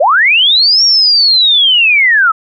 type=linear two-way sweep; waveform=sine; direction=up then down; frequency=500 to 5620 to 1261 Hz; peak=-5 dBFS; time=0-2.32 s; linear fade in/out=10 ms; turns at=0.84 s; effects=none